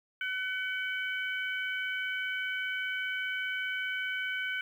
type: harmonic tone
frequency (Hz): 755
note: F#5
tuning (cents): +35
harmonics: 2 / 3 / 4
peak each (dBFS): -33 / -37 / -40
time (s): 0.21-4.61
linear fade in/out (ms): 2
effects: 10-bit